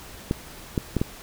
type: clicks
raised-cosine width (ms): 3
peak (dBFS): -9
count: 4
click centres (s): 0.311 / 0.778 / 0.967 / 1.015
effects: pink hiss -43 dBFS RMS until 1.22 s